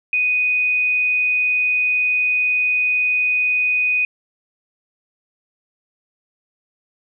sine tone, 2489 Hz, D#7, in tune, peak -15 dBFS, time 0.13-4.05 s, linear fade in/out 2 ms, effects none

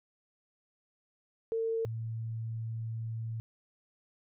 sine tone pair in turn, 452 / 113 Hz, A4 / A2, +47 / +47 cents, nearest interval 2 octaves, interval 2400 cents, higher first, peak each -29 / -34 dBFS, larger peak first, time 1.52-1.85 / 1.85-3.4 s, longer second, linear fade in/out 0 ms, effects none

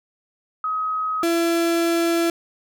sine / 35% pulse tone pair in turn, 1267 / 336.3 Hz, D#6 / E4, +31 / +35 cents, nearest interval octave + major seventh, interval 2296 cents, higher first, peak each -21 / -16 dBFS, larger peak second, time 0.64-1.23 / 1.23-2.3 s, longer second, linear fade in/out 2 ms, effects none

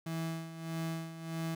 35% pulse tone with tremolo, 163.5 Hz, E3, 14 cents flat, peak -32 dBFS, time 0.06-1.55 s, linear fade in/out 5 ms, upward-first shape sine, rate 1.6 Hz, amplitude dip 70%, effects none

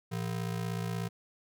square ring-modulated tone, 143.3 Hz, D3, 42 cents flat, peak -30 dBFS, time 0.11-1.09 s, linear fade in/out 20 ms, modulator 28.3 Hz, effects none

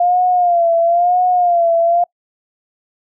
sine tone with vibrato, 698.5 Hz, F5, in tune, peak -10 dBFS, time 0-2.04 s, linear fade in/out 5 ms, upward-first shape sine, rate 1 Hz, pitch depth 72 cents each way, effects noise-tail reverb RT60 0.1 s tail -26 dB re dry

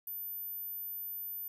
sine tone, 13900 Hz, A9, 22 cents flat, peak -38 dBFS, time 0.07-1.48 s, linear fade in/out 2 ms, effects none

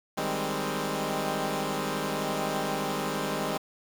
10% pulse chord, Ab major seventh, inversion second, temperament equal, 155.56 / 196 / 207.7 / 261.6 Hz, Eb3 / G3 / Ab3 / C4, 0 / 0 / 0 / 0 cents, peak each -26 dBFS, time 0.17-3.58 s, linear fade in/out 10 ms, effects 8-bit

